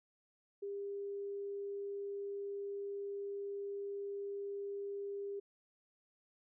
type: tone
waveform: sine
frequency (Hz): 401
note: G4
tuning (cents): +39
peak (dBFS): -39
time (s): 0.62-5.4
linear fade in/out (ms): 10
effects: none